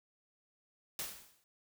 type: noise with exponential decay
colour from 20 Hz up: white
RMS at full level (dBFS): -37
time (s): 0.99-1.44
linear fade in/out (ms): 1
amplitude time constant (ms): 97
effects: none